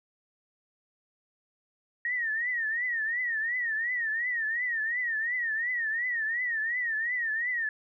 sine tone with vibrato, 1864.7 Hz, A#6, in tune, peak -27 dBFS, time 2.05-7.69 s, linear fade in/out 2 ms, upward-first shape triangle, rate 2.8 Hz, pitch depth 150 cents each way, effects none

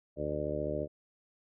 harmonic tone, 74.5 Hz, D2, 25 cents sharp, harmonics 1 / 2 / 3 / 4 / 5 / 6 / 7 / 8, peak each -42 / -41 / -45 / -40 / -40 / -40 / -41 / -36 dBFS, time 0.16-0.88 s, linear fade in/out 50 ms, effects none

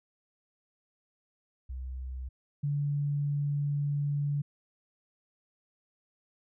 sine tone pair in turn, 64.2 / 144.12 Hz, C2 / D3, -32 / -32 cents, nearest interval octave + major second, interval 1400 cents, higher second, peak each -35 / -27 dBFS, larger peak second, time 1.69-2.29 / 2.63-4.42 s, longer second, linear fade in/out 10 ms, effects none

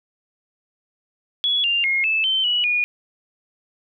sine tone with pitch steps, 3378 / 2793 / 2148 / 2623 / 3092 / 2934 / 2446 Hz, G#7 / F7 / C7 / E7 / G7 / F#7 / D#7, +29 / -1 / +45 / -9 / -24 / -15 / -30 cents, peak -17 dBFS, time 1.44-2.84 s, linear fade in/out 0 ms, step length 200 ms, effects none

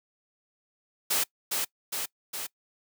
white noise with echo, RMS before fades -26 dBFS, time 1.1-1.24 s, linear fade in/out 10 ms, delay 410 ms, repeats 3, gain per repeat -3 dB, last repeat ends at 2.47 s, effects noise-tail reverb RT60 0.1 s tail -23 dB re dry + high-pass 200 Hz 12 dB/octave

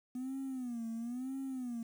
triangle tone with vibrato, 247.2 Hz, B3, 2 cents sharp, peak -34 dBFS, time 0.15-1.83 s, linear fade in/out 5 ms, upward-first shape sine, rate 1 Hz, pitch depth 150 cents each way, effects tanh soft clip ceiling -33 dBFS + 10-bit

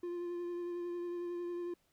triangle tone with vibrato, 349.2 Hz, F4, in tune, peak -35 dBFS, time 0.03-1.74 s, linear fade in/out 5 ms, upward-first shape triangle, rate 11 Hz, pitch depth 20 cents each way, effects pink hiss -75 dBFS RMS until 1.92 s

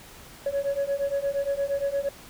sine beating tone pair, 554.4 / 563 Hz, C#5 / C#5, 0 / +27 cents, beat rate 8.6 Hz, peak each -26 / -25 dBFS, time 0.46-2.09 s, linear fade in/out 5 ms, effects tanh soft clip ceiling -21 dBFS + pink hiss -47 dBFS RMS until 2.29 s

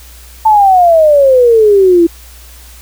sine exponential sweep, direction down, 891 to 330 Hz, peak -3 dBFS, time 0.45-2.07 s, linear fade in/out 10 ms, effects added 60 Hz sine -34 dBFS peak until 2.81 s + white hiss -38 dBFS RMS until 2.81 s

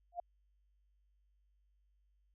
sine tone with exponential growth, 698.5 Hz, F5, in tune, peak -33 dBFS, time 0.12-0.2 s, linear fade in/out 5 ms, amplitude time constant 17 ms, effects added 50 Hz sine -70 dBFS peak until 2.34 s

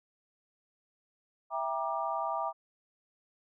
sine chord, E half-diminished seventh, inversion none, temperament just, 659.3 / 791.1 / 949.3 / 1186.7 Hz, E5 / G5 / Bb5 / D6, 0 / +16 / +31 / +18 cents, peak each -36 / -36 / -36 / -36 dBFS, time 1.5-2.53 s, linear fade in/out 50 ms, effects none

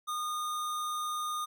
square tone, 1224 Hz, D#6, 29 cents flat, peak -33 dBFS, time 0.07-1.46 s, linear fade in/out 20 ms, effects none

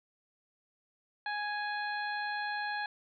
harmonic tone with a mistuned harmonic, 831 Hz, G#5, 1 cent sharp, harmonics 1 / 2 / 3 / 4 / 5, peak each -36 / -36 / -46 / -50 / -45 dBFS, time 1.26-2.86 s, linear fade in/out 2 ms, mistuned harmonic 4, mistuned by +26 cents, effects none

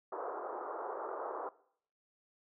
pink band-pass noise, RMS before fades -41 dBFS, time 0.12-1.49 s, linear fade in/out 2 ms, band 370 to 1300 Hz, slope 48 dB/octave, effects noise-tail reverb RT60 0.6 s tail -19 dB re dry

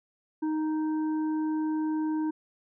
harmonic tone, 311.1 Hz, D#4, in tune, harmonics 1 / 3 / 5, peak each -26 / -39 / -50 dBFS, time 0.42-2.31 s, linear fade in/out 10 ms, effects none

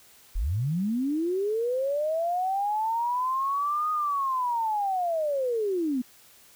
sine linear two-way sweep, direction up then down, 32.7 to 1244.5 to 238.6 Hz, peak -24 dBFS, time 0.35-6.02 s, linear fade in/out 10 ms, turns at 3.91 s, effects white hiss -55 dBFS RMS until 6.55 s

